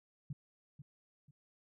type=tone with echo; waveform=sine; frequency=143.2 Hz; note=D3; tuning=43 cents flat; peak=-38 dBFS; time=0.3-0.33 s; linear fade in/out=5 ms; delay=490 ms; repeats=2; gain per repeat=-10 dB; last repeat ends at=1.31 s; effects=none